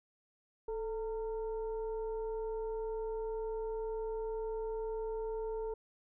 sine tone with frequency modulation, 440 Hz, A4, in tune, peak -35 dBFS, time 0.68-5.74 s, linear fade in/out 5 ms, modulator 471 Hz, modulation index 0.56, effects none

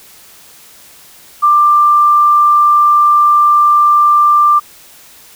sine tone, 1185 Hz, D6, 15 cents sharp, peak -5 dBFS, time 1.42-4.6 s, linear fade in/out 20 ms, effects white hiss -40 dBFS RMS until 5.35 s

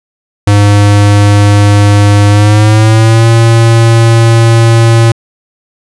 square tone with pitch glide, 102.4 to 114.94 Hz, G#2 to A#2, -24 to -24 cents, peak -3 dBFS, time 0.47-5.12 s, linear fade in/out 5 ms, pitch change +200 cents, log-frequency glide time 2.29-3.27 s, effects resampled to 24000 Hz

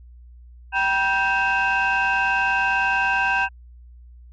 sine tone cluster, 776 / 965 / 1565 / 2561 / 2741 Hz, G5 / B5 / G6 / D#7 / F7, -18 / -40 / -3 / +49 / -33 cents, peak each -24 / -24 / -20 / -26 / -27 dBFS, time 0.72-3.49 s, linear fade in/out 50 ms, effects tanh soft clip ceiling -12 dBFS + added 60 Hz sine -42 dBFS peak until 4.32 s

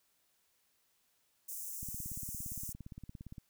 white high-pass noise, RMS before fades -43 dBFS, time 1.48-2.73 s, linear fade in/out 10 ms, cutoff 6100 Hz, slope 48 dB/octave
click train, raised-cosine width 5 ms, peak -34 dBFS, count 28, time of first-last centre 1.83-3.382 s, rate 17.4 Hz
effects white hiss -75 dBFS RMS until 3.49 s

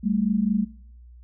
sine tone pair together, 196 / 220.7 Hz, G3 / A3, 0 / +5 cents, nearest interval major second, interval 205 cents, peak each -23 dBFS, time 0.03-0.65 s, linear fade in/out 20 ms, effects noise-tail reverb RT60 0.7 s tail -24 dB re dry + added 60 Hz sine -44 dBFS peak until 1.23 s

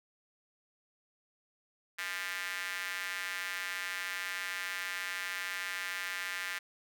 square tone with high-pass filter, 93.2 Hz, F#2, 13 cents sharp, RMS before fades -38 dBFS, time 1.98-6.59 s, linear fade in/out 10 ms, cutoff 1800 Hz, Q 2.8, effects none

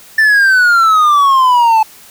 triangle exponential sweep, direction down, 1786 to 866 Hz, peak -4 dBFS, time 0.18-1.83 s, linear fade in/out 5 ms, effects white hiss -39 dBFS RMS until 2.1 s

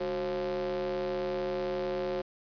square ring-modulated tone, 83.3 Hz, E2, 19 cents sharp, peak -28 dBFS, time 0-2.22 s, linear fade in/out 10 ms, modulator 452 Hz, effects resampled to 11025 Hz + 9-bit

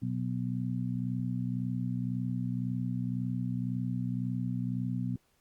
harmonic tone, 61.9 Hz, B1, 5 cents sharp, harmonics 2 / 3 / 4, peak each -33 / -35 / -36 dBFS, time 0.02-5.16 s, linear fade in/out 5 ms, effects pink hiss -71 dBFS RMS until 5.4 s + Opus 48 kbps

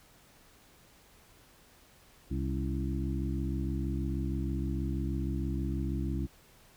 harmonic tone with a mistuned harmonic, 66.3 Hz, C2, 23 cents sharp, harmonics 1 / 2 / 3 / 4 / 5, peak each -33 / -36 / -38 / -39 / -40 dBFS, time 2.3-6.27 s, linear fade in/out 20 ms, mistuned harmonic 4, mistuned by +69 cents, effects pink hiss -60 dBFS RMS until 6.76 s

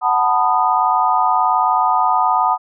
sine chord, B dominant seventh, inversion second, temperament just, 740.8 / 889 / 987.8 / 1234.7 Hz, F#5 / A5 / B5 / D#6, +2 / +18 / 0 / -14 cents, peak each -18 dBFS, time 0.01-2.58 s, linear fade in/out 50 ms, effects none

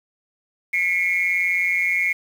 sine tone with amplitude modulation, 2175 Hz, C#7, 33 cents flat, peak -13 dBFS, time 0.73-2.13 s, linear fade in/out 10 ms, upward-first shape sine, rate 179 Hz, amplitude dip 95%, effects tanh soft clip ceiling -9 dBFS + 7-bit

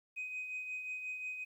sine tone with tremolo, 2509 Hz, D#7, 14 cents sharp, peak -35 dBFS, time 0.16-1.45 s, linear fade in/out 20 ms, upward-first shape triangle, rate 5.6 Hz, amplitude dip 55%, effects tanh soft clip ceiling -35 dBFS + 12-bit

